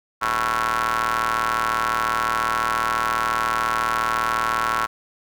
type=ring-modulated tone; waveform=sawtooth; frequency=114.3 Hz; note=A#2; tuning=34 cents flat; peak=-13 dBFS; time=0.21-4.87 s; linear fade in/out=20 ms; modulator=1220 Hz; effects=none